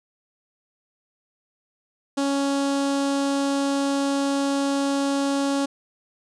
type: tone with notch filter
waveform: sawtooth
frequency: 278 Hz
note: C#4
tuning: 5 cents sharp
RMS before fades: -23 dBFS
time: 2.17-5.66 s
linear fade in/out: 10 ms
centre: 2100 Hz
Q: 1.5
effects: resampled to 22050 Hz